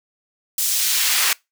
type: noise with high-pass filter sweep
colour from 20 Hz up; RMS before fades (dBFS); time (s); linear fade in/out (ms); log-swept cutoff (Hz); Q
pink; -19; 0.58-1.33; 2; 6600 to 1400; 0.72
effects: noise-tail reverb RT60 0.2 s tail -24 dB re dry